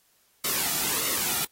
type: noise with flanger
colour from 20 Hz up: white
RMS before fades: -27 dBFS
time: 0.44-1.45 s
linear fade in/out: 5 ms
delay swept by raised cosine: 1.2 to 1.91 ms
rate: 1.6 Hz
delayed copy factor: -0.6
effects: white hiss -65 dBFS RMS until 1.51 s + AAC 48 kbps